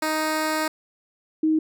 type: tone pair in turn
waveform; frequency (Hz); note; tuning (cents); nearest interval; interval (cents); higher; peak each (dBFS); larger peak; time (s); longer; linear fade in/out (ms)
10% pulse / sine; 311.7 / 314; D#4 / D#4; +3 / +16; unison; 13; second; -14 / -17; first; 0.02-0.68 / 1.43-1.59; first; 5
effects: none